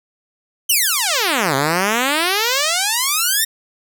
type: exponential two-way sweep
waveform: 5% pulse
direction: down then up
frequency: 3136 to 131.1 to 1873 Hz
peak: -4 dBFS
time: 0.69-3.45 s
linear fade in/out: 10 ms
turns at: 1.55 s
effects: none